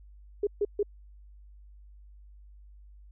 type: tone bursts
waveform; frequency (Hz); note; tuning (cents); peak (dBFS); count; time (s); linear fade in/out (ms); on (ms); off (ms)
sine; 410; G#4; -22; -23; 3; 0.43-0.83; 5; 40; 140
effects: added 50 Hz sine -49 dBFS peak until 3.11 s